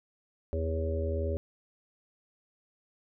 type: harmonic tone with a mistuned harmonic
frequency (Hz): 81.2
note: E2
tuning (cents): -26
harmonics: 1 / 3 / 4 / 5 / 6 / 7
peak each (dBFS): -30 / -41 / -44 / -36 / -45 / -36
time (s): 0.53-1.37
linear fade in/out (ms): 0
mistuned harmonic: 7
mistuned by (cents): -31
effects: none